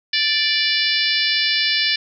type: harmonic tone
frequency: 586 Hz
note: D5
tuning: 4 cents flat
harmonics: 3 / 4 / 5 / 6 / 7 / 8 / 9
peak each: -24 / -24 / -24 / -24 / -24 / -24 / -24 dBFS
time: 0.13-1.96 s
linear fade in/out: 5 ms
effects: none